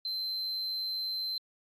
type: tone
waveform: sine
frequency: 4096 Hz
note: C8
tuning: 38 cents flat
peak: -29 dBFS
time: 0.05-1.38 s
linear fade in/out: 2 ms
effects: tanh soft clip ceiling -31 dBFS + AAC 32 kbps